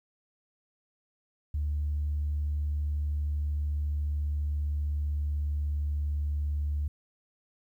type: tone with pitch glide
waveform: sine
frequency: 74 to 73.53 Hz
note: D2 to D2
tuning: +14 to +3 cents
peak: -26 dBFS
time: 1.54-6.88 s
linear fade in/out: 5 ms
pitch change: -11 cents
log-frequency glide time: 2.52-6.02 s
effects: tanh soft clip ceiling -23 dBFS + 11-bit